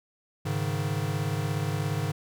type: chord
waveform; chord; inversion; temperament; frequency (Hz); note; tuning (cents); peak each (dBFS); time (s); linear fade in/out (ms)
square; Ab suspended fourth; none; equal; 103.83 / 138.59 / 155.56; Ab2 / Db3 / Eb3; 0 / 0 / 0; -32; 0.45-2.12; 10
effects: none